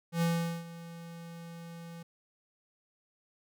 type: tone with ADSR envelope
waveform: square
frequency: 168.2 Hz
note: E3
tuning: 35 cents sharp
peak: -26 dBFS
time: 0.12-2.03 s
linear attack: 97 ms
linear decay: 420 ms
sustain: -18 dB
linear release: 7 ms
effects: none